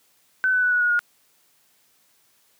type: tone with pitch steps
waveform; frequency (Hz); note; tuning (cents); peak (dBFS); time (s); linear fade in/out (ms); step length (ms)
sine; 1518 / 1500.6 / 1483.3 / 1466.3 / 1449.4 / 1432.8; F#6 / F#6 / F#6 / F#6 / F#6 / F6; +44 / +24 / +4 / -16 / -36 / +44; -17; 0.44-0.992; 0; 92
effects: white hiss -62 dBFS RMS until 2.59 s + high-pass 100 Hz 12 dB/octave